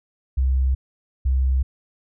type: tone pair in turn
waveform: sine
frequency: 65.41 / 65.41 Hz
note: C2 / C2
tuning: 0 / 0 cents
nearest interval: unison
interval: 0 cents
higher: neither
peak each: -16 dBFS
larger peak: neither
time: 0.37-0.75 / 1.25-1.63 s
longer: neither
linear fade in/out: 10 ms
effects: none